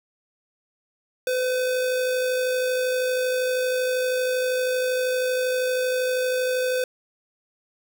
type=tone with amplitude modulation; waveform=square; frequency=507 Hz; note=B4; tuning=45 cents sharp; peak=-21 dBFS; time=1.27-6.84 s; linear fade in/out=2 ms; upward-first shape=sine; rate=52.7 Hz; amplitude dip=25%; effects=none